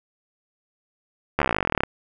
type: slowing click train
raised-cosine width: 0.5 ms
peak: -5 dBFS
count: 23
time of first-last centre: 1.39-1.835 s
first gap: 13 ms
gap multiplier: 1.04
effects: none